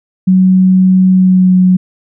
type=tone with pitch glide; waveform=sine; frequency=186.4 to 183.83 Hz; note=F#3 to F#3; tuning=+13 to -11 cents; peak=-4 dBFS; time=0.27-1.77 s; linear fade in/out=10 ms; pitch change=-24 cents; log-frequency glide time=1.11-1.56 s; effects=none